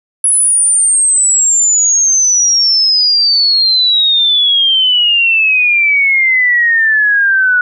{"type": "exponential sweep", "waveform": "sine", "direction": "down", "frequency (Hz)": [10370, 1459], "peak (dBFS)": -7, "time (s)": [0.24, 7.61], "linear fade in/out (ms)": 2, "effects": []}